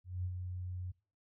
sine tone with ADSR envelope, 90.7 Hz, F#2, 34 cents flat, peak -33 dBFS, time 0.04-0.92 s, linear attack 200 ms, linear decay 67 ms, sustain -5 dB, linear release 15 ms, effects noise-tail reverb RT60 0.4 s tail -23 dB re dry

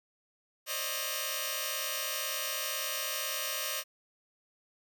5% pulse tone cluster, 534 / 594 / 632 / 2876 Hz, C5 / D5 / D#5 / F#7, +35 / +20 / +27 / -50 cents, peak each -28 dBFS, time 0.66-3.84 s, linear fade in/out 50 ms, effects none

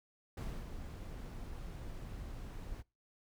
brown noise with ADSR envelope, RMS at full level -39 dBFS, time 0.37-2.83 s, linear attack 6 ms, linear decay 300 ms, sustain -6 dB, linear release 31 ms, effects noise-tail reverb RT60 0.3 s tail -26 dB re dry

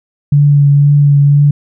sine tone with vibrato, 143.6 Hz, D3, 39 cents flat, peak -4 dBFS, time 0.32-1.51 s, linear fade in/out 5 ms, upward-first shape triangle, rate 2 Hz, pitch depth 20 cents each way, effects none

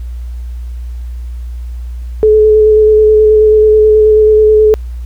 sine tone with vibrato, 429.7 Hz, A4, 41 cents flat, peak -3 dBFS, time 2.23-4.74 s, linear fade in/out 0 ms, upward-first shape square, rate 9.3 Hz, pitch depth 12 cents each way, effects added 60 Hz sine -19 dBFS peak until 5.05 s + pink hiss -48 dBFS RMS until 5.05 s

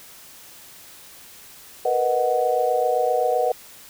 sine chord, B major seventh, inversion third, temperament equal, 466.2 / 493.9 / 622.3 / 740 Hz, A#4 / B4 / D#5 / F#5, 0 / 0 / 0 / 0 cents, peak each -27 / -22 / -25 / -22 dBFS, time 1.85-3.52 s, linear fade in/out 5 ms, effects white hiss -45 dBFS RMS until 3.89 s

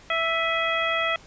harmonic tone with a mistuned harmonic, 659.3 Hz, E5, in tune, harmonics 1 / 2 / 3 / 4 / 5, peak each -28 / -27 / -27 / -30 / -31 dBFS, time 0.1-1.16 s, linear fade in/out 2 ms, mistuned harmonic 4, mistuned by -72 cents, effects pink hiss -50 dBFS RMS until 1.26 s + resampled to 16000 Hz

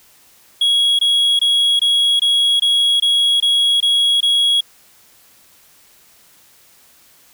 triangle tone bursts, 3322 Hz, G#7, in tune, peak -10 dBFS, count 10, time 0.61-4.608 s, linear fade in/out 5 ms, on 380 ms, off 22 ms, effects white hiss -50 dBFS RMS until 7.33 s

